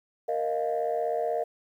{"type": "chord", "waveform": "sine", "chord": "Bb suspended fourth", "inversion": "none", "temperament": "equal", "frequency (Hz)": [466.2, 622.3, 698.5], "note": ["Bb4", "Eb5", "F5"], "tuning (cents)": [0, 0, 0], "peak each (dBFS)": -29, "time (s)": [0.28, 1.44], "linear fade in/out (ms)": 10, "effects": ["tanh soft clip ceiling -19 dBFS", "10-bit"]}